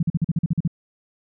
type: tone bursts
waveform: sine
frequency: 164.81 Hz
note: E3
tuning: in tune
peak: -16 dBFS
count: 10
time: 0-0.677 s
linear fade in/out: 5 ms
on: 29 ms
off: 43 ms
effects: none